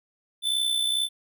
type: tone with amplitude modulation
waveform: square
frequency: 3520 Hz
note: A7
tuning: in tune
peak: -21 dBFS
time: 0.42-1.09 s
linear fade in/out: 50 ms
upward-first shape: sine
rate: 62.2 Hz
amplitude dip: 55%
effects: none